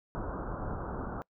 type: low-pass noise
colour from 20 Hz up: pink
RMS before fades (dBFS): -37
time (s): 0.15-1.22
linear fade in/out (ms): 0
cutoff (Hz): 1500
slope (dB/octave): 96
effects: noise-tail reverb RT60 0.1 s tail -25 dB re dry